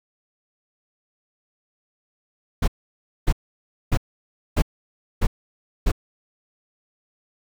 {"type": "noise bursts", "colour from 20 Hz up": "brown", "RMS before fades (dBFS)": -17, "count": 6, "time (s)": [2.62, 5.918], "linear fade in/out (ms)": 10, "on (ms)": 58, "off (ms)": 590, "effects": []}